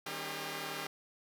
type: tone cluster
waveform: 5% pulse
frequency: 154.3 / 194.1 / 272 / 401.9 Hz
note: D#3 / G3 / C#4 / G4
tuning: -14 / -17 / -33 / +43 cents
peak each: -33 / -36 / -34 / -30 dBFS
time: 0.06-0.87 s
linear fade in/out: 5 ms
effects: none